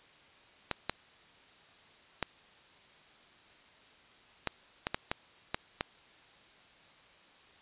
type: clicks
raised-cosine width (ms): 0.3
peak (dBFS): -14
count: 9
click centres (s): 0.713 / 0.896 / 2.227 / 4.473 / 4.869 / 4.945 / 5.115 / 5.545 / 5.809
effects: white hiss -59 dBFS RMS until 7.61 s + resampled to 8000 Hz